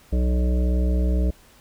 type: harmonic tone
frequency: 61.74 Hz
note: B1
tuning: in tune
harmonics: 1 / 3 / 5 / 7 / 9 / 10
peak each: -18 / -28 / -32 / -35 / -37 / -38 dBFS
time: 0.12-1.31 s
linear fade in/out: 10 ms
effects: pink hiss -53 dBFS RMS until 1.6 s